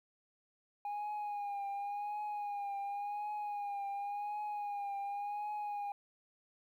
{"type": "tone with vibrato", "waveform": "sine", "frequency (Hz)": 818, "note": "G#5", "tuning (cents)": -26, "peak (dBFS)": -34, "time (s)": [0.85, 5.92], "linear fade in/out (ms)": 2, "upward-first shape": "triangle", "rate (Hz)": 0.91, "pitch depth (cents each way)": 47, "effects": ["tanh soft clip ceiling -36 dBFS", "12-bit"]}